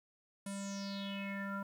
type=tone with low-pass filter sweep; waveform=square; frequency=197.9 Hz; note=G3; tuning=17 cents sharp; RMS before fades=-41 dBFS; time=0.46-1.63 s; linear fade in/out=5 ms; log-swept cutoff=10000 to 1200 Hz; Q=6.8; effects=11-bit